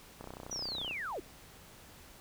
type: click train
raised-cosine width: 1 ms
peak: -30 dBFS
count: 23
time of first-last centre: 0.21-0.911 s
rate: 31.4 Hz
type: linear sweep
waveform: sine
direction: down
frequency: 5950 to 289.1 Hz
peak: -36 dBFS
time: 0.51-1.2 s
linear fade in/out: 5 ms
effects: pink hiss -55 dBFS RMS until 2.2 s